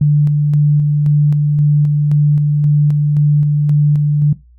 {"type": "tone with tremolo", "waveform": "sine", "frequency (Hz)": 147.6, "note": "D3", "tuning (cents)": 9, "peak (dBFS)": -7, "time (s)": [0.01, 4.33], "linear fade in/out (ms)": 5, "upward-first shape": "square", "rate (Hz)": 1.9, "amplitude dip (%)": 25, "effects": ["noise-tail reverb RT60 0.2 s tail -17 dB re dry", "added 60 Hz sine -42 dBFS peak until 4.58 s"]}